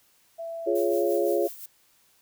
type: tone with pitch glide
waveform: sine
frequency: 665 to 675.1 Hz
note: E5 to E5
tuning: +15 to +41 cents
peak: -32 dBFS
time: 0.38-1.49 s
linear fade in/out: 20 ms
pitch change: +26 cents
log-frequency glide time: 0.82-1 s
type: chord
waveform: sine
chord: Db major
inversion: first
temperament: just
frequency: 346.5 / 415.8 / 554.4 Hz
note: F4 / Ab4 / Db5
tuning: -14 / +2 / 0 cents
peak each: -26 dBFS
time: 0.66-1.48 s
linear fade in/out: 20 ms
type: noise with tremolo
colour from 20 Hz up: violet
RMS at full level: -39 dBFS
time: 0.75-1.66 s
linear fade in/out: 5 ms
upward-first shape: sine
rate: 5.8 Hz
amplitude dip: 55%
effects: white hiss -63 dBFS RMS until 2.21 s